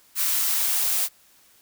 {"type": "noise with high-pass filter sweep", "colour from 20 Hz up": "blue", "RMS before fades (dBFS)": -23, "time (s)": [0.15, 1.09], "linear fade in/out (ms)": 50, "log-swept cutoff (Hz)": [1200, 490], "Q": 1.4, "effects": ["white hiss -57 dBFS RMS until 1.61 s"]}